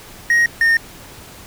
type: tone pair in turn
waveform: triangle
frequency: 1879 / 1830.8 Hz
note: A#6 / A#6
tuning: +13 / -32 cents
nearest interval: unison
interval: 45 cents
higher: first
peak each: -9 dBFS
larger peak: neither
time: 0.3-0.46 / 0.61-0.77 s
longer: neither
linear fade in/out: 2 ms
effects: pink hiss -39 dBFS RMS until 1.46 s